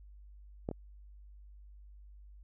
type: clicks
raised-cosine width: 2 ms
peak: -21 / -25 dBFS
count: 2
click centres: 0.689 / 0.713 s
effects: added 50 Hz sine -51 dBFS peak until 2.43 s